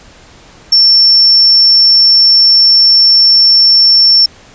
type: tone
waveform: sine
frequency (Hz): 5420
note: E8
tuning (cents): +47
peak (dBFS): -3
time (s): 0.72-4.26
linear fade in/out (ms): 5
effects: pink hiss -39 dBFS RMS until 4.54 s + resampled to 16000 Hz